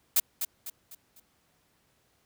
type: noise with echo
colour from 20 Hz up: blue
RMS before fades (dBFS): -22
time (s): 0.16-0.2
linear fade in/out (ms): 5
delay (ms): 250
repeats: 4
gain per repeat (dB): -8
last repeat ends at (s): 1.2
effects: pink hiss -69 dBFS RMS until 2.25 s + high-pass 60 Hz 12 dB/octave